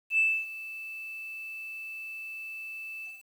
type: tone with ADSR envelope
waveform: sine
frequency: 2637 Hz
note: E7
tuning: in tune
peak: -19 dBFS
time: 0.1-3.24 s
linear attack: 84 ms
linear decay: 270 ms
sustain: -18 dB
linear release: 190 ms
effects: tanh soft clip ceiling -16 dBFS + 9-bit